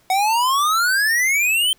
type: exponential sweep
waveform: square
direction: up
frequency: 738 to 3145 Hz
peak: -16 dBFS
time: 0.1-1.73 s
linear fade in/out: 2 ms
effects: pink hiss -57 dBFS RMS until 1.78 s